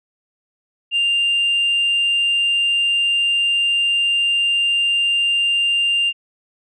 sine tone, 2794 Hz, F7, in tune, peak -13 dBFS, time 0.91-6.13 s, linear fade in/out 50 ms, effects tanh soft clip ceiling -12 dBFS

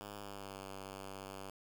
5% pulse tone with pitch glide, 101.8 to 97.03 Hz, G#2 to G2, -34 to -17 cents, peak -34 dBFS, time 0.01-1.5 s, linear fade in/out 0 ms, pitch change -83 cents, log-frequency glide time 0.18-0.58 s, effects 10-bit

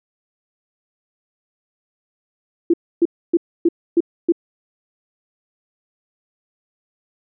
sine tone bursts, 339.2 Hz, E4, 50 cents sharp, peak -10 dBFS, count 6, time 2.7-4.322 s, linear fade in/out 5 ms, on 37 ms, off 280 ms, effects none

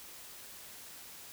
silence, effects white hiss -50 dBFS RMS until 1.32 s

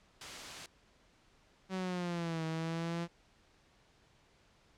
white noise, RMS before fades -44 dBFS, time 0.21-0.66 s, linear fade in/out 2 ms
sawtooth linear two-way sweep, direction down then up, 190 to 160 to 171.2 Hz, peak -31 dBFS, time 1.69-3.08 s, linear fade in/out 50 ms, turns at 2.45 s
effects pink hiss -67 dBFS RMS until 4.77 s + low-pass 6000 Hz 12 dB/octave

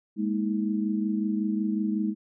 sine chord, Ab suspended second, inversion none, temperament equal with one note detuned, 207.7 / 233.1 / 318.8 Hz, Ab3 / Bb3 / Eb4, 0 / 0 / +42 cents, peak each -26 / -32 / -30 dBFS, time 0.16-2.15 s, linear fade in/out 50 ms, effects none

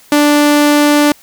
sawtooth tone, 293.7 Hz, D4, in tune, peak -3 dBFS, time 0.12-1.12 s, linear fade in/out 2 ms, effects white hiss -44 dBFS RMS until 1.22 s

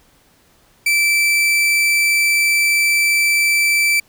40% pulse tone, 2329 Hz, D7, 15 cents flat, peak -12 dBFS, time 0.86-4 s, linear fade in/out 5 ms, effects pink hiss -54 dBFS RMS until 4.08 s

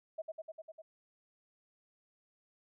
sine tone with echo, 638 Hz, D#5, 43 cents sharp, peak -36 dBFS, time 0.18-0.22 s, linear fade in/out 10 ms, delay 100 ms, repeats 6, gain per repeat -2 dB, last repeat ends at 0.82 s, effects none

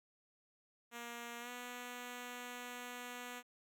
5% pulse tone with pitch glide, 236.6 to 245.4 Hz, A#3 to B3, +26 to -11 cents, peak -34 dBFS, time 0.91-3.43 s, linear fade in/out 50 ms, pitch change +63 cents, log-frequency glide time 1.4-1.49 s, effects none

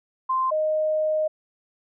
sine tone pair in turn, 1043 / 620.2 Hz, C6 / D#5, -6 / -6 cents, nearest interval major sixth, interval 900 cents, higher first, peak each -20 dBFS, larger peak neither, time 0.29-0.51 / 0.51-1.28 s, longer second, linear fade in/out 10 ms, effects none

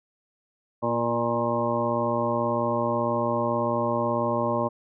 harmonic tone with a mistuned harmonic, 118.2 Hz, A#2, 24 cents sharp, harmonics 1 / 2 / 3 / 4 / 5 / 7 / 8 / 9, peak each -33 / -30 / -32 / -33 / -27 / -33 / -32 / -30 dBFS, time 0.82-4.69 s, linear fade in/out 20 ms, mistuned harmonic 3, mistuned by -22 cents, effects none

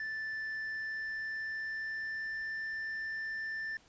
triangle tone with pitch glide, 1760 to 1776.3 Hz, A6 to A6, 0 to +16 cents, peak -34 dBFS, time 0-3.77 s, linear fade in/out 2 ms, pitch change +16 cents, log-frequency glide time 0.52-2.61 s, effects pink hiss -63 dBFS RMS until 3.88 s + resampled to 16000 Hz

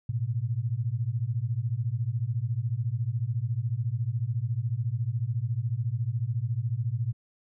sine beating tone pair, 110 / 124 Hz, A2 / B2, 0 / +7 cents, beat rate 14 Hz, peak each -29 dBFS, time 0.09-7.13 s, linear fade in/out 5 ms, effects none

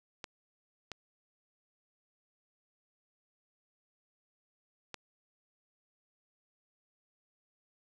clicks, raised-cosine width 0.2 ms, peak -23 dBFS, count 3, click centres 0.242 / 0.917 / 4.943 s, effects none

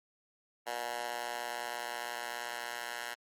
10% pulse tone with high-pass filter sweep, 119.8 Hz, A#2, 48 cents sharp, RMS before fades -39 dBFS, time 0.66-3.15 s, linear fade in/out 20 ms, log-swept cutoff 790 to 1200 Hz, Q 1.7, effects MP3 64 kbps

